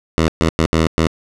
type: tone bursts at uneven times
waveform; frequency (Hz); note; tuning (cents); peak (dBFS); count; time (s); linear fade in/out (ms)
10% pulse; 80.8; E2; -34; -4; 5; 0.18-0.28 / 0.41-0.49 / 0.59-0.66 / 0.73-0.87 / 0.98-1.07; 0
effects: low-pass 7000 Hz 12 dB/octave